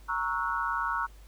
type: chord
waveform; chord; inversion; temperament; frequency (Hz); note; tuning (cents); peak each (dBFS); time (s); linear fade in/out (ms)
sine; F# dominant seventh; first; equal with one note detuned; 932.3 / 1108.7 / 1318.5 / 1456.2; A#5 / C#6 / E6 / F#6; 0 / 0 / 0 / -28; -33; 0.08-1.07; 20
effects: added 50 Hz sine -48 dBFS peak until 1.27 s + pink hiss -60 dBFS RMS until 1.27 s